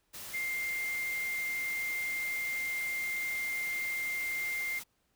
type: tone in noise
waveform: sine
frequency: 2104 Hz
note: C7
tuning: 9 cents sharp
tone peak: -32 dBFS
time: 0.33-4.8 s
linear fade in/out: 20 ms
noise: white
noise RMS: -44 dBFS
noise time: 0.13-4.84 s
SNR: +9 dB
effects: pink hiss -75 dBFS RMS until 5.15 s